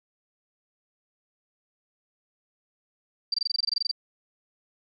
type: tone bursts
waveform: sine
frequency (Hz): 4689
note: D8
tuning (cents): -4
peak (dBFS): -22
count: 14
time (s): 3.32-3.914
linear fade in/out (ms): 5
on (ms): 22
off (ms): 22
effects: none